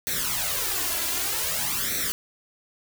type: noise with flanger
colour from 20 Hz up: white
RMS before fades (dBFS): -27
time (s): 0.07-2.12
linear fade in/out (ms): 0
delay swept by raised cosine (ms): 0.5 to 3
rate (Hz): 0.53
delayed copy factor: +0.8
effects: none